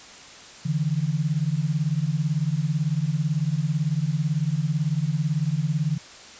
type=beating tone pair; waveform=sine; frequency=144 / 162 Hz; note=D3 / E3; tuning=-34 / -30 cents; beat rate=18 Hz; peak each=-24 / -24 dBFS; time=0.65-5.98 s; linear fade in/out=10 ms; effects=white hiss -44 dBFS RMS until 6.39 s + resampled to 16000 Hz